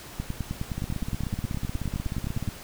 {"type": "two click trains", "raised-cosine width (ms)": 5, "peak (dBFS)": [-17, -18], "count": [23, 29], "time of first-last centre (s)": [[0.2, 2.477], [0.78, 2.487]], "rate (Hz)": [9.66, 16.4], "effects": ["pink hiss -43 dBFS RMS until 2.63 s"]}